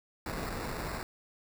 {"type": "noise with sample-and-hold", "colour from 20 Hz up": "pink", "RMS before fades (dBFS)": -37, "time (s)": [0.26, 1.03], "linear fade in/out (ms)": 2, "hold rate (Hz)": 3150, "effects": []}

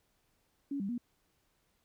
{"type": "tone with pitch steps", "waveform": "sine", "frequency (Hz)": [280.7, 197.2, 240.8], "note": ["C#4", "G3", "B3"], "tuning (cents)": [22, 11, -44], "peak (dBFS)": -33, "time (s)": [0.71, 0.98], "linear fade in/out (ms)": 5, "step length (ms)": 90, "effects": ["pink hiss -75 dBFS RMS until 1.84 s"]}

